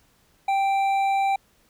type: tone with hard clipping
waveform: sine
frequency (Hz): 784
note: G5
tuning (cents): 0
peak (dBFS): -21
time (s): 0.48-1.36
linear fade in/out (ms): 5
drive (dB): 7
effects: pink hiss -62 dBFS RMS until 1.69 s